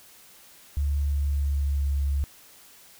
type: tone with pitch glide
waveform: sine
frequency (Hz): 71.7 to 70.1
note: D2 to C#2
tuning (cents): -41 to +20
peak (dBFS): -22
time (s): 0.77-2.24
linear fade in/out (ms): 0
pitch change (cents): -39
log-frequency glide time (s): 0.89-1.95
effects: white hiss -52 dBFS RMS until 2.99 s